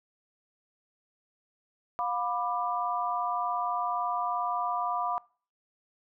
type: chord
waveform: sine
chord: B diminished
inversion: second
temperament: just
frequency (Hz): 711.2 / 987.8 / 1185.3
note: F5 / B5 / D6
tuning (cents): +31 / 0 / +16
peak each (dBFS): -32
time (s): 1.99-5.18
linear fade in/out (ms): 0
effects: noise-tail reverb RT60 0.4 s tail -23 dB re dry